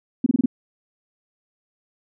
sine tone bursts, 251.7 Hz, B3, 33 cents sharp, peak -13 dBFS, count 5, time 0.24-0.459 s, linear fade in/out 5 ms, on 23 ms, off 26 ms, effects none

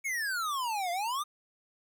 square exponential two-way sweep, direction down then up, 2246 to 681 to 1247 Hz, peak -31 dBFS, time 0.04-1.24 s, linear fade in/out 20 ms, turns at 0.91 s, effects 11-bit

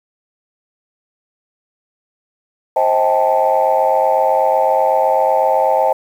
sine chord, A half-diminished seventh, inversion first, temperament just, 528 / 633.6 / 792 / 880 Hz, C5 / Eb5 / G5 / A5, +16 / +31 / +18 / 0 cents, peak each -16 dBFS, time 2.76-5.93 s, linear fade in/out 5 ms, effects tanh soft clip ceiling -3 dBFS + 7-bit

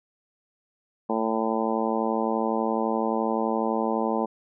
harmonic tone, 111.8 Hz, A2, 28 cents sharp, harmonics 2 / 3 / 4 / 5 / 6 / 7 / 8 / 9, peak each -28 / -31 / -30 / -31 / -35 / -31 / -32 / -34 dBFS, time 1.09-4.26 s, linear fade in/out 10 ms, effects none

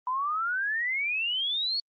sine exponential sweep, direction up, 987.8 to 4464 Hz, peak -26 dBFS, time 0.07-1.8 s, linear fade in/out 2 ms, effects Opus 32 kbps

